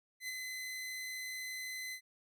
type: tone with ADSR envelope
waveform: sawtooth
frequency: 2033 Hz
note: B6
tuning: 50 cents sharp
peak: -34 dBFS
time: 0.2-2.01 s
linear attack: 82 ms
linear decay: 28 ms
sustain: -3 dB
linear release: 79 ms
effects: none